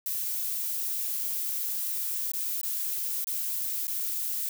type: noise with dropouts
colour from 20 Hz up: violet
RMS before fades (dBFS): -31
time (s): 0.06-4.49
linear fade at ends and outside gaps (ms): 2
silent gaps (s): 2.318-2.335 / 2.614-2.632 / 3.244-3.27 / 3.87-3.879
effects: none